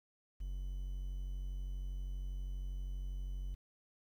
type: tone with quantisation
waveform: triangle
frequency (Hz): 46.25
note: F#1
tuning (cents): 0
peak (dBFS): -36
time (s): 0.4-3.55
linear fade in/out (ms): 10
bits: 11
effects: none